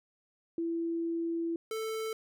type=tone pair in turn; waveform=sine / square; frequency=333.8 / 441.5 Hz; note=E4 / A4; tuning=+22 / +6 cents; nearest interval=perfect fourth; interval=484 cents; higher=second; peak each=-30 / -34 dBFS; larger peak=first; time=0.58-1.56 / 1.71-2.13 s; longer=first; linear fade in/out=2 ms; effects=none